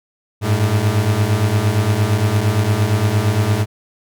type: beating tone pair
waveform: 40% pulse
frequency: 100 / 108.7 Hz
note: G2 / A2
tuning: +35 / -21 cents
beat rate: 8.7 Hz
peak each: -17 / -15 dBFS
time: 0.41-3.66 s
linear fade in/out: 50 ms
effects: none